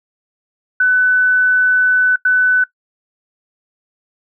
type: tone bursts at uneven times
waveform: sine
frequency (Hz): 1500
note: F#6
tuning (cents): +23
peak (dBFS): -9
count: 2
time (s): 0.8-2.16 / 2.25-2.64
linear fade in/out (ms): 5
effects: noise-tail reverb RT60 0.1 s tail -20 dB re dry